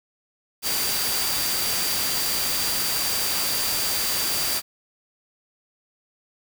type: tone in noise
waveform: sine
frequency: 4699 Hz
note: D8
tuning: in tune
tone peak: -29 dBFS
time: 0.62-4.62 s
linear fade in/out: 50 ms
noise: white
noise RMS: -25 dBFS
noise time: 0.62-4.62 s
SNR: -7 dB
effects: none